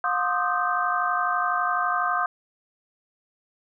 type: tone cluster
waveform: sine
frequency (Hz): 714 / 1057 / 1207 / 1259 / 1555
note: F5 / C6 / D6 / D#6 / G6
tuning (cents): +38 / +17 / +47 / +20 / -14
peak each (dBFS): -28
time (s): 0.04-2.26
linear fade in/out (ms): 2
effects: none